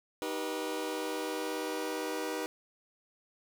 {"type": "chord", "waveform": "sawtooth", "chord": "Eb augmented", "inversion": "none", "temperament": "just", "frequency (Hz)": [311.1, 388.9, 486.1], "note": ["Eb4", "G4", "B4"], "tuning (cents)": [0, -14, -28], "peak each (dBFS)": [-34, -35, -33], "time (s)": [0.22, 2.46], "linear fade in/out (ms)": 0, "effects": []}